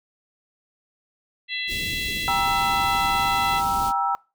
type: harmonic tone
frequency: 670 Hz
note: E5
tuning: 28 cents sharp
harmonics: 3 / 4 / 5 / 6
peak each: -30 / -31 / -32 / -33 dBFS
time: 1.48-3.62 s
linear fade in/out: 50 ms
type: band-stop noise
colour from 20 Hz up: pink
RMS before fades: -33 dBFS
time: 1.67-3.93 s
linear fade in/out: 50 ms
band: 410 to 2900 Hz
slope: 24 dB/octave
type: chord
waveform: sine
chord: E diminished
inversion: first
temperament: just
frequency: 791.1 / 949.3 / 1318.5 Hz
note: G5 / Bb5 / E6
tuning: +16 / +31 / 0 cents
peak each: -24 / -25 / -24 dBFS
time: 2.28-4.15 s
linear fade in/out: 0 ms
effects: noise-tail reverb RT60 0.3 s tail -24 dB re dry